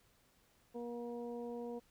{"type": "harmonic tone", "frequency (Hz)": 238.3, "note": "A#3", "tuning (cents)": 38, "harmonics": [1, 2, 3, 4], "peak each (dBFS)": [-45, -43, -53, -56], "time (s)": [0.74, 1.8], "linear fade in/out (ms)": 20, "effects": ["pink hiss -71 dBFS RMS until 1.9 s"]}